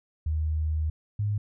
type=tone pair in turn; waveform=sine; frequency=77.78 / 103.82 Hz; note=D#2 / G#2; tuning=0 / 0 cents; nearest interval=perfect fourth; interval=500 cents; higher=second; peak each=-24 dBFS; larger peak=neither; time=0.26-0.9 / 1.19-1.38 s; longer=first; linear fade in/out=5 ms; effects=none

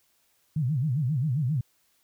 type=tone with vibrato; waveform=sine; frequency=138.59 Hz; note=C#3; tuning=in tune; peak=-23 dBFS; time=0.56-1.61 s; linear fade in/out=5 ms; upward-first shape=sine; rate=7.5 Hz; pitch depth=260 cents each way; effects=white hiss -68 dBFS RMS until 2.03 s

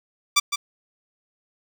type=tone with echo; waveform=10% pulse; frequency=1169 Hz; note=D6; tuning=8 cents flat; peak=-6 dBFS; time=0.36-0.4 s; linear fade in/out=10 ms; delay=160 ms; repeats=1; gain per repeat=-8 dB; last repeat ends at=0.56 s; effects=none

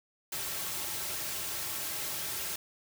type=noise with comb filter; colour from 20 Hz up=white; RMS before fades=-36 dBFS; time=0.32-2.56 s; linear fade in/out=5 ms; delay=4.1 ms; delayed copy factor=-0.55; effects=none

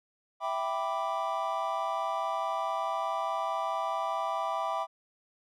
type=chord; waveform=triangle; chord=E minor seventh; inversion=none; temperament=equal; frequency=659.3 / 784 / 987.8 / 1174.7 Hz; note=E5 / G5 / B5 / D6; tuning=0 / 0 / 0 / 0 cents; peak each=-33 dBFS; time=0.4-4.87 s; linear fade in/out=50 ms; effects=none

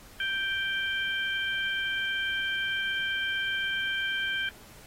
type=harmonic tone; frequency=784 Hz; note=G5; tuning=in tune; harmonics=2 / 3 / 4; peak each=-29 / -36 / -33 dBFS; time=0.2-4.49 s; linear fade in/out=2 ms; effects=pink hiss -52 dBFS RMS until 4.86 s + AAC 48 kbps

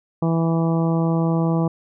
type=harmonic tone; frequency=164.81 Hz; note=E3; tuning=in tune; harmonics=1 / 2 / 3 / 4 / 5 / 6 / 7; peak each=-18 / -24 / -28 / -30 / -32 / -34 / -35 dBFS; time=0.22-1.68 s; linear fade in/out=5 ms; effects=none

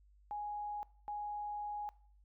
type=tone bursts at uneven times; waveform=sine; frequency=830.6 Hz; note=G#5; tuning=in tune; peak=-38 dBFS; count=2; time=0.31-0.83 / 1.08-1.89 s; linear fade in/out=0 ms; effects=noise-tail reverb RT60 0.5 s tail -21 dB re dry + added 50 Hz sine -62 dBFS peak until 2.24 s

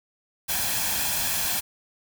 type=noise with comb filter; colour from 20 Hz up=white; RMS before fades=-26 dBFS; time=0.48-1.61 s; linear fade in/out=20 ms; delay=1.2 ms; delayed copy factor=+0.55; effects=none

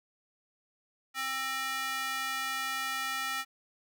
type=tone with high-pass filter; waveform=square; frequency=265.4 Hz; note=C4; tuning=25 cents sharp; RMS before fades=-34 dBFS; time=1.14-3.45 s; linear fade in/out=50 ms; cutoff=1500 Hz; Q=1.6; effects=none

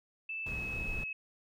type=tone with pitch glide; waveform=sine; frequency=2637 to 2574 Hz; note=E7 to E7; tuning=0 to -42 cents; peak=-36 dBFS; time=0.29-1.13 s; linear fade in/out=5 ms; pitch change=-42 cents; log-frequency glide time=0.46-0.52 s
type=noise; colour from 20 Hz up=brown; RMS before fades=-40 dBFS; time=0.46-1.04 s; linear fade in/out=5 ms
effects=none

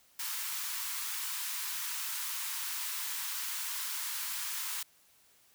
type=high-pass noise; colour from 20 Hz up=white; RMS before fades=-37 dBFS; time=0.19-4.83 s; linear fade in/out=5 ms; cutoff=880 Hz; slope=96 dB/octave; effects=white hiss -65 dBFS RMS until 5.54 s

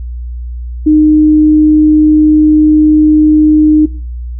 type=tone; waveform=sine; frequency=306.1 Hz; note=D#4; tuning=28 cents flat; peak=-3 dBFS; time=0.86-3.86 s; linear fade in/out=10 ms; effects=noise-tail reverb RT60 0.4 s tail -19 dB re dry + added 60 Hz sine -18 dBFS peak until 4.39 s

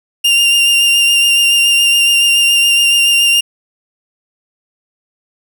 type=tone with vibrato; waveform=40% pulse; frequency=2794 Hz; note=F7; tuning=in tune; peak=-7 dBFS; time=0.24-3.41 s; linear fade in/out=10 ms; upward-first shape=sine; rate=7.1 Hz; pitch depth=18 cents each way; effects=none

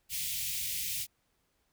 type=band-stop noise; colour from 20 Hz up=white; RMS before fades=-35 dBFS; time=0.09-1.07 s; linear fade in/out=50 ms; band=160 to 2100 Hz; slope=48 dB/octave; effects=pink hiss -75 dBFS RMS until 1.72 s

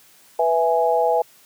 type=chord; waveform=sine; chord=E major; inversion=second; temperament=equal; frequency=493.9 / 659.3 / 830.6 Hz; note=B4 / E5 / G#5; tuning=0 / 0 / 0 cents; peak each=-20 dBFS; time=0.39-1.22 s; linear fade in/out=5 ms; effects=white hiss -52 dBFS RMS until 1.45 s + high-pass 100 Hz 12 dB/octave

